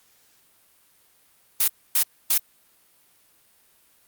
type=noise bursts; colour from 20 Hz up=blue; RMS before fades=-19 dBFS; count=3; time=1.6-2.38 s; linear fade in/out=5 ms; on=80 ms; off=270 ms; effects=white hiss -60 dBFS RMS until 4.07 s + Opus 48 kbps